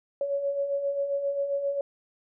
sine beating tone pair, 554.4 / 561.9 Hz, C#5 / C#5, 0 / +23 cents, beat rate 7.5 Hz, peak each -35 / -26 dBFS, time 0.21-1.81 s, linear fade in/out 2 ms, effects none

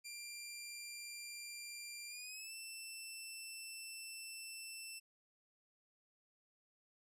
15% pulse tone with pitch glide, 2379 to 2670 Hz, D7 to E7, +22 to +22 cents, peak -40 dBFS, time 0.04-5 s, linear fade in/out 20 ms, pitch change +200 cents, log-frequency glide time 2.08-2.54 s, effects none

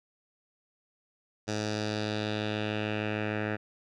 10% pulse tone with low-pass filter sweep, 106.5 Hz, G#2, 44 cents sharp, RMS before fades -32 dBFS, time 1.47-3.57 s, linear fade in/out 20 ms, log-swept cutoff 5900 to 2000 Hz, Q 2.5, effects none

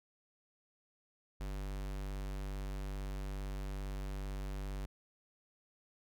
square tone, 48.83 Hz, G1, 6 cents flat, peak -39 dBFS, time 1.4-4.86 s, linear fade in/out 10 ms, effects none

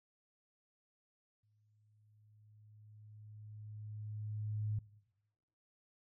sine tone with exponential growth, 106.3 Hz, G#2, 41 cents sharp, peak -33 dBFS, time 1.43-4.79 s, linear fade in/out 5 ms, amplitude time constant 730 ms, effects noise-tail reverb RT60 1.0 s tail -21 dB re dry

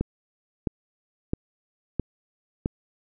click train, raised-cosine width 3 ms, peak -11 dBFS, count 5, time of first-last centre 0.01-2.659 s, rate 1.51 Hz, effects none

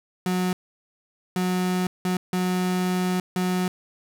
35% pulse tone bursts at uneven times, 182.5 Hz, F#3, 24 cents flat, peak -20 dBFS, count 5, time 0.26-0.53 / 1.36-1.87 / 2.05-2.17 / 2.33-3.2 / 3.36-3.68 s, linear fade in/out 2 ms, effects none

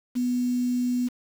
sine tone with quantisation, 246.9 Hz, B3, in tune, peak -22 dBFS, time 0.15-1.09 s, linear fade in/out 20 ms, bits 7, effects none

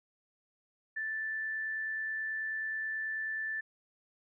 sine tone with amplitude modulation, 1760 Hz, A6, in tune, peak -32 dBFS, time 0.96-3.61 s, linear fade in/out 10 ms, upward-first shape sine, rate 89.3 Hz, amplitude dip 25%, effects none

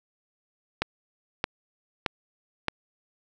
click train, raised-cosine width 0.3 ms, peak -8 dBFS, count 4, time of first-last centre 0.82-2.683 s, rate 1.61 Hz, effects none

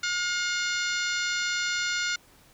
harmonic tone with a mistuned harmonic, 714 Hz, F5, 38 cents sharp, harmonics 2 / 3 / 4 / 5 / 6 / 7 / 8 / 9 / 10, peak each -29 / -33 / -37 / -36 / -35 / -40 / -39 / -42 / -39 dBFS, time 0.03-2.16 s, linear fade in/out 5 ms, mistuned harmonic 9, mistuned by -72 cents, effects pink hiss -57 dBFS RMS until 2.53 s

